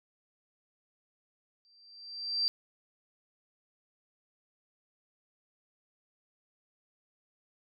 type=tone with exponential growth; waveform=sine; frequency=4699 Hz; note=D8; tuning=in tune; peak=-24 dBFS; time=1.65-2.48 s; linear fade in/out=0 ms; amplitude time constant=180 ms; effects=none